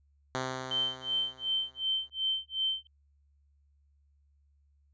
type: tone with exponential decay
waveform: 5% pulse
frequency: 130 Hz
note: C3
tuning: 11 cents flat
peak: -19 dBFS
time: 0.35-2.1 s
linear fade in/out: 0 ms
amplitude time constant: 380 ms
type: tone with tremolo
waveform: sine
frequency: 3103 Hz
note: G7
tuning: 18 cents flat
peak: -26 dBFS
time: 0.71-2.87 s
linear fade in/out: 2 ms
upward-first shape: sine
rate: 2.7 Hz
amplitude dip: 100%
effects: added 71 Hz sine -64 dBFS peak until 4.93 s + resampled to 16000 Hz